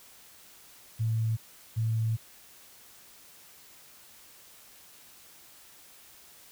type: tone pair in turn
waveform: sine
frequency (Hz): 112.1 / 112.1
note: A2 / A2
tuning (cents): +33 / +33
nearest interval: unison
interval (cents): 0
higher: neither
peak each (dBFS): -25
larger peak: neither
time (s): 0.99-1.37 / 1.76-2.17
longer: second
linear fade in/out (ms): 20
effects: white hiss -54 dBFS RMS until 6.51 s